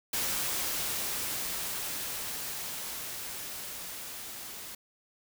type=noise with level ramp; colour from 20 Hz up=white; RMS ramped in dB=-31 to -43 dBFS; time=0.13-4.75 s; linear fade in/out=5 ms; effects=none